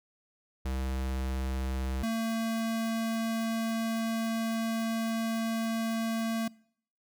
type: tone pair in turn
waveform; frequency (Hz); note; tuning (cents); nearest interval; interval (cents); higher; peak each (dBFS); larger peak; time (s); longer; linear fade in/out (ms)
square; 65.41 / 225.9; C2 / A3; 0 / +46; octave + major sixth; 2146; second; -31 / -29; second; 0.65-2.03 / 2.03-6.48; second; 5
effects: noise-tail reverb RT60 0.6 s tail -23 dB re dry